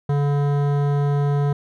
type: tone with hard clipping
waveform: sine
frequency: 143.3 Hz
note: D3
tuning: 42 cents flat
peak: -19 dBFS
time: 0.09-1.53 s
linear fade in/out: 5 ms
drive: 15 dB
effects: none